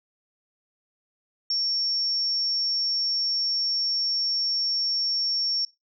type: tone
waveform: sine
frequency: 5480 Hz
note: F8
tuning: 34 cents flat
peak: -23 dBFS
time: 1.5-5.65 s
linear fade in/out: 2 ms
effects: noise-tail reverb RT60 0.2 s tail -21 dB re dry